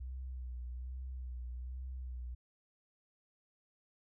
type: tone with vibrato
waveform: sine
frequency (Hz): 62.7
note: B1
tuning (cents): +27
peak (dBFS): -40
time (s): 0-2.35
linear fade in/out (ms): 10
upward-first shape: sine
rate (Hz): 1.2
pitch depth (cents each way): 49
effects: none